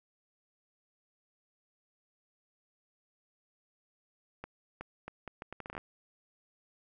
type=accelerating click train; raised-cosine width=0.5 ms; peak=-26 dBFS; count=13; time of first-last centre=4.44-5.779 s; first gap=370 ms; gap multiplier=0.73; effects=none